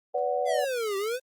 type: chord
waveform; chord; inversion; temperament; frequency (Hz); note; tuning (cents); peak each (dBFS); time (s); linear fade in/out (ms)
sine; B minor; none; equal with one note detuned; 493.9 / 573.9 / 740; B4 / D5 / F#5; 0 / -40 / 0; -29; 0.14-0.65; 10
type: exponential two-way sweep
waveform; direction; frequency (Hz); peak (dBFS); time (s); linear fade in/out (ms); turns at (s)
square; down then up; 698.5 to 383.7 to 528; -28; 0.45-1.2; 50; 0.97
effects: Opus 32 kbps